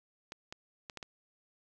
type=clicks; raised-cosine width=0.2 ms; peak=-25 dBFS; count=5; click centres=0.321 / 0.525 / 0.898 / 0.973 / 1.028 s; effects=none